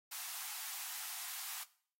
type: high-pass noise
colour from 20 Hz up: white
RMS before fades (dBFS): -44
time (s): 0.11-1.64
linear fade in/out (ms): 10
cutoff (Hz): 710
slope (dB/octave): 96
effects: noise-tail reverb RT60 0.5 s tail -18 dB re dry + AAC 48 kbps